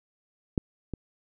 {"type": "clicks", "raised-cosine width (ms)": 3, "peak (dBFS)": [-11, -20], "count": 2, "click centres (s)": [0.578, 0.937], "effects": []}